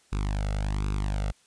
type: tone with flanger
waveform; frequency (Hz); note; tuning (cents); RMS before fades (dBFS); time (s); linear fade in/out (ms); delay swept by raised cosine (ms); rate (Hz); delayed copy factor
sawtooth; 50.4; G1; +49; -28; 0.12-1.32; 10; 0.79 to 1.47; 1.3; +0.85
effects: white hiss -62 dBFS RMS until 1.46 s + resampled to 22050 Hz